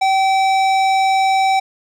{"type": "tone with hard clipping", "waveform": "sine", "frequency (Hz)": 770, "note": "G5", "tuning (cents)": -31, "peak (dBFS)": -14, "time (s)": [0.01, 1.6], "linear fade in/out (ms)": 10, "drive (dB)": 14, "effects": []}